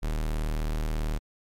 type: tone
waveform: 45% pulse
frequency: 38.5 Hz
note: D#1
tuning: 17 cents flat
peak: -26 dBFS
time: 0.02-1.19 s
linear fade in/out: 20 ms
effects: MP3 64 kbps